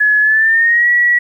sine tone with pitch glide, 1700 to 1930.4 Hz, G#6 to B6, +40 to -40 cents, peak -8 dBFS, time 0-1.19 s, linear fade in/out 10 ms, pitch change +220 cents, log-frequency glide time 0.21-0.89 s, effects 8-bit

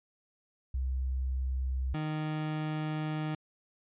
sine / 30% pulse tone pair in turn, 64.9 / 154.36 Hz, C2 / D#3, -13 / -13 cents, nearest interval octave + minor third, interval 1500 cents, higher second, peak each -29 / -29 dBFS, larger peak neither, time 0.74-1.94 / 1.94-3.35 s, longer second, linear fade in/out 5 ms, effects resampled to 8000 Hz

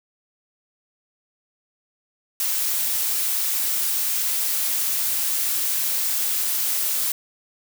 blue noise, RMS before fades -23 dBFS, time 2.4-7.12 s, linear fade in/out 2 ms, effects none

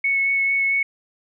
sine tone with vibrato, 2205 Hz, C#7, 10 cents flat, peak -17 dBFS, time 0.04-0.83 s, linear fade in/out 5 ms, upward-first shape sine, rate 4.5 Hz, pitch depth 10 cents each way, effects none

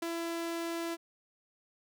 sawtooth tone with ADSR envelope, 335.2 Hz, E4, 29 cents sharp, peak -27 dBFS, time 0.02-0.97 s, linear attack 7 ms, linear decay 6 ms, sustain -3 dB, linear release 37 ms, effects none

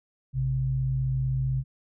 sine tone pair together, 55.67 / 131.3 Hz, A1 / C3, +21 / +6 cents, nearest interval octave + minor third, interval 1485 cents, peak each -32 / -24 dBFS, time 0.33-1.64 s, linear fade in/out 50 ms, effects none

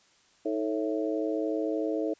harmonic tone with a mistuned harmonic, 110 Hz, A2, in tune, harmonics 3 / 4 / 5 / 6, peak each -30 / -32 / -34 / -36 dBFS, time 0.45-2.14 s, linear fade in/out 10 ms, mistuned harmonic 3, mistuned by -72 cents, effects white hiss -63 dBFS RMS until 2.19 s + resampled to 16000 Hz

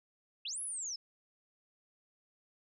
sine linear two-way sweep, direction up then down, 2489 to 11000 to 5060 Hz, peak -37 dBFS, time 0.45-0.96 s, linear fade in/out 5 ms, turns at 0.61 s, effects none

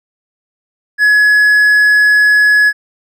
triangle tone, 1690 Hz, G#6, 30 cents sharp, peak -4 dBFS, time 0.98-2.73 s, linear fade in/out 50 ms, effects none

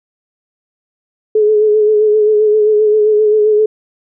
sine tone with vibrato, 425.8 Hz, G#4, 43 cents sharp, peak -7 dBFS, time 1.35-3.66 s, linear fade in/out 5 ms, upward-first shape sine, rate 7.6 Hz, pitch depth 33 cents each way, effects none

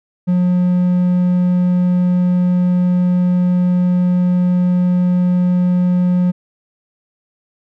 triangle tone, 179.4 Hz, F3, 47 cents sharp, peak -9 dBFS, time 0.27-6.32 s, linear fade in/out 20 ms, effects none

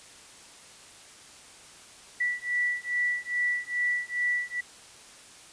sine beating tone pair, 1957 / 1959.4 Hz, B6 / B6, -16 / -14 cents, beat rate 2.4 Hz, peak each -29 dBFS, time 2.2-4.61 s, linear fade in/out 10 ms, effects white hiss -50 dBFS RMS until 5.52 s + resampled to 22050 Hz

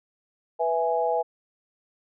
sine chord, E major, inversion second, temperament equal, 493.9 / 659.3 / 830.6 Hz, B4 / E5 / G#5, 0 / 0 / 0 cents, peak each -26 dBFS, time 0.59-1.23 s, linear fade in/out 20 ms, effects none

